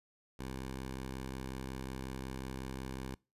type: tone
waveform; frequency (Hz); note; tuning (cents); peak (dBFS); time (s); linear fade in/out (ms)
10% pulse; 65.5; C2; +2; -32; 0.39-3.15; 5
effects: noise-tail reverb RT60 0.3 s tail -25 dB re dry + resampled to 32000 Hz